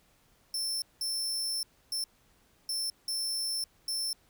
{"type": "tone bursts at uneven times", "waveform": "sawtooth", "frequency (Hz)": 5350, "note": "E8", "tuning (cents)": 25, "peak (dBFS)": -28, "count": 6, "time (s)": [[0.54, 0.82], [1.01, 1.63], [1.92, 2.04], [2.69, 2.9], [3.08, 3.64], [3.88, 4.13]], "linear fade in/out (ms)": 2, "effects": ["pink hiss -66 dBFS RMS until 4.29 s"]}